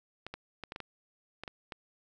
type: clicks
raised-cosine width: 0.3 ms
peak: -24 dBFS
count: 9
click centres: 0.266 / 0.34 / 0.637 / 0.721 / 0.761 / 0.803 / 1.436 / 1.478 / 1.722 s
effects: none